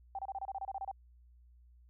sine tone bursts, 780 Hz, G5, 9 cents flat, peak -36 dBFS, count 12, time 0.15-0.914 s, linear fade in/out 2 ms, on 38 ms, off 28 ms, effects added 60 Hz sine -58 dBFS peak until 1.89 s

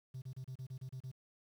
triangle tone bursts, 129.8 Hz, C3, 13 cents flat, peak -39 dBFS, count 9, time 0.14-1.116 s, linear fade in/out 10 ms, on 80 ms, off 32 ms, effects tanh soft clip ceiling -38 dBFS + 11-bit

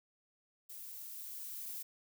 violet noise with level ramp, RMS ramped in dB -49 to -43 dBFS, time 0.69-1.83 s, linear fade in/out 10 ms, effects none

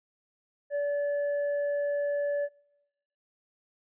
triangle tone with hard clipping, 576 Hz, D5, 34 cents flat, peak -28 dBFS, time 0.7-2.49 s, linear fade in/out 50 ms, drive 8 dB, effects noise-tail reverb RT60 1.0 s tail -26 dB re dry + resampled to 8000 Hz

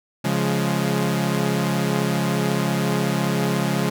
sawtooth chord, Db major, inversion none, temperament equal with one note detuned, 138.59 / 174.61 / 208.9 Hz, Db3 / F3 / Ab3, 0 / 0 / +10 cents, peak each -20 dBFS, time 0.24-3.9 s, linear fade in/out 10 ms, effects none

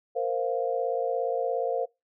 sine chord, Bb suspended second, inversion none, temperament equal, 466.2 / 523.3 / 698.5 Hz, Bb4 / C5 / F5, 0 / 0 / 0 cents, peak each -29 / -29 / -31 dBFS, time 0.15-1.86 s, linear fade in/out 20 ms, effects noise-tail reverb RT60 0.2 s tail -22 dB re dry

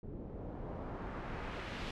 pink noise with low-pass filter sweep, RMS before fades -43 dBFS, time 0.03-1.91 s, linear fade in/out 2 ms, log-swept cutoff 310 to 3600 Hz, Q 0.98, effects none

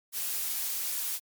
blue noise, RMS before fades -32 dBFS, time 0.12-1.2 s, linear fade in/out 50 ms, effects MP3 96 kbps

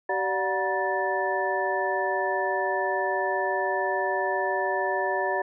sine tone cluster, 382.8 / 583 / 730 / 956 / 1759 Hz, G4 / D5 / F#5 / A#5 / A6, -41 / -13 / -24 / +43 / -1 cents, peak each -30 dBFS, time 0.09-5.42 s, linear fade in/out 5 ms, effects none

